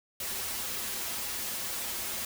white noise with comb filter, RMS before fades -35 dBFS, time 0.2-2.25 s, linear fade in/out 2 ms, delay 6.7 ms, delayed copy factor -0.85, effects none

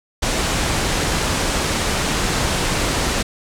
pink low-pass noise, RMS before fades -20 dBFS, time 0.22-3.23 s, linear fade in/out 10 ms, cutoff 9400 Hz, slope 24 dB/octave, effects none

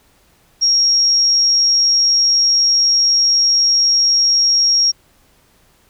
sine tone, 5588 Hz, F8, in tune, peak -10 dBFS, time 0.61-4.92 s, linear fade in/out 20 ms, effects pink hiss -54 dBFS RMS until 5.89 s

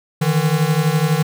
square beating tone pair, 150 / 162 Hz, D3 / E3, +37 / -30 cents, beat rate 12 Hz, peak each -18 dBFS, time 0.21-1.23 s, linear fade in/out 10 ms, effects none

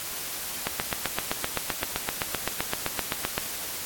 click train, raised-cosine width 0.3 ms, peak -9 dBFS, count 22, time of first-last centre 0.67-3.38 s, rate 7.75 Hz, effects white hiss -34 dBFS RMS until 3.85 s + AAC 64 kbps

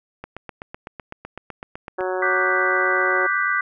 click train, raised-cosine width 0.5 ms, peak -18 dBFS, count 15, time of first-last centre 0.24-2.008 s, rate 7.92 Hz
harmonic tone, 185 Hz, F#3, in tune, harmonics 2 / 3 / 4 / 5 / 6 / 7 / 8 / 9, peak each -25 / -27 / -30 / -33 / -35 / -37 / -35 / -36 dBFS, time 1.98-3.27 s, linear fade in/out 10 ms
sine chord, G major seventh, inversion second, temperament equal, 1174.7 / 1480 / 1568 / 1975.5 Hz, D6 / F#6 / G6 / B6, 0 / 0 / 0 / 0 cents, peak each -24 dBFS, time 2.22-3.61 s, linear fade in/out 5 ms
effects none

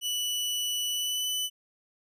sawtooth tone with pitch glide, 2960 to 3000 Hz, F#7 to F#7, 0 to +23 cents, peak -25 dBFS, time 0.01-1.5 s, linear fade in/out 50 ms, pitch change +23 cents, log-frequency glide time 0.88-1.33 s, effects none

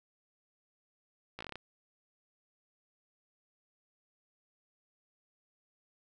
slowing click train, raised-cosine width 0.3 ms, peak -26 dBFS, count 8, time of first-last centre 1.39-1.556 s, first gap 16 ms, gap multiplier 1.13, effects none

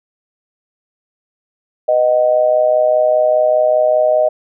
sine tone with amplitude modulation, 621 Hz, D#5, 3 cents flat, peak -6 dBFS, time 1.88-4.29 s, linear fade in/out 10 ms, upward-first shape sine, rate 125 Hz, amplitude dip 75%, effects none

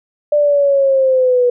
sine linear sweep, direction down, 594 to 486.3 Hz, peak -9 dBFS, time 0.32-1.5 s, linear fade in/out 5 ms, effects none

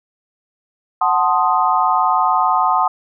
sine chord, F# diminished seventh, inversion none, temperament equal, 740 / 880 / 1046.5 / 1244.5 Hz, F#5 / A5 / C6 / Eb6, 0 / 0 / 0 / 0 cents, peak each -18 dBFS, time 1.01-2.88 s, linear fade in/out 5 ms, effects none

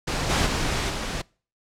pink noise with level steps, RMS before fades -26 / -21 / -25 / -29 dBFS, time 0.07-1.22 s, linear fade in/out 10 ms, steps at 0.29 / 0.45 / 0.89 s, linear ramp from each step 20 ms, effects noise-tail reverb RT60 0.4 s tail -25 dB re dry + low-pass 7000 Hz 12 dB/octave

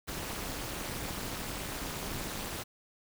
pink noise with amplitude modulation, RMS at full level -34 dBFS, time 0.07-2.64 s, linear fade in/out 20 ms, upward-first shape sine, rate 237 Hz, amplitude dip 95%, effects none

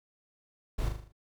brown noise with echo, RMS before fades -31 dBFS, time 0.78-0.89 s, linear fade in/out 10 ms, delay 39 ms, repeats 6, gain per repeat -5 dB, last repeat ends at 1.124 s, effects none

